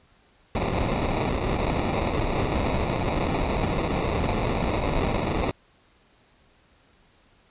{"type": "noise with sample-and-hold", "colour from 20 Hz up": "pink", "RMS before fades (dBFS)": -25, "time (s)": [0.55, 5.51], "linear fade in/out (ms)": 0, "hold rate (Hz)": 1575, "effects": ["pink hiss -60 dBFS RMS until 7.5 s", "resampled to 8000 Hz"]}